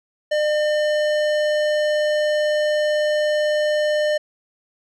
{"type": "tone with tanh clipping", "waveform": "sine", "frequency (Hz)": 603, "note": "D5", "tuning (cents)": 46, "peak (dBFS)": -19, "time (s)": [0.31, 4.18], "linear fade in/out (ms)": 10, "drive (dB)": 17, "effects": []}